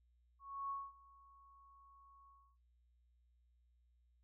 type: tone with ADSR envelope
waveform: sine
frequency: 1106 Hz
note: C#6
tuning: 4 cents flat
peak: -39 dBFS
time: 0.39-2.57 s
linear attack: 310 ms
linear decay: 220 ms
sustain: -23 dB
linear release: 290 ms
effects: noise-tail reverb RT60 0.4 s tail -21 dB re dry + added 60 Hz sine -70 dBFS peak until 4.23 s